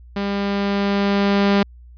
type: tone with level ramp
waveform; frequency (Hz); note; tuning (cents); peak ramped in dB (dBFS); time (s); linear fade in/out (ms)
sawtooth; 200; G3; +35; -17 to -9; 0.16-1.63; 5
effects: added 60 Hz sine -40 dBFS peak until 1.97 s + resampled to 11025 Hz